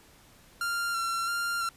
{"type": "tone with vibrato", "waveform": "45% pulse", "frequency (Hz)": 1376, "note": "F6", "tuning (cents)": -26, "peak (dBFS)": -28, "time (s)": [0.61, 1.69], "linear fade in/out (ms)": 2, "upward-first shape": "square", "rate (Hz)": 1.5, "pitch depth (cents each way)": 20, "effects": ["pink hiss -57 dBFS RMS until 1.76 s", "resampled to 32000 Hz"]}